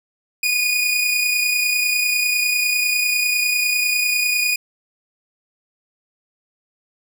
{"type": "tone pair together", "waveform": "sawtooth", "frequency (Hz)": [2459, 2489], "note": ["D#7", "D#7"], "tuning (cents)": [-21, 0], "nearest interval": "unison", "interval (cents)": 21, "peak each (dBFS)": [-14, -22], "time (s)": [0.43, 4.56], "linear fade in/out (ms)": 5, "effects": []}